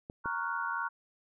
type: clicks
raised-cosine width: 2 ms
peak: -28 dBFS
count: 2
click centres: 0.099 / 0.258 s
type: chord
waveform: sine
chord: Gb major seventh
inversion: first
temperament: equal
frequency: 932.3 / 1108.7 / 1396.9 / 1480 Hz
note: Bb5 / Db6 / F6 / Gb6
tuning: 0 / 0 / 0 / 0 cents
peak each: -37 dBFS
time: 0.24-0.89 s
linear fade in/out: 20 ms
effects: none